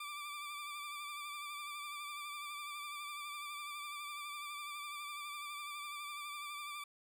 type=tone with vibrato; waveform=20% pulse; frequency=1174.7 Hz; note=D6; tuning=in tune; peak=-38 dBFS; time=0-6.84 s; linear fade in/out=5 ms; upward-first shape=sine; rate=12 Hz; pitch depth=35 cents each way; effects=none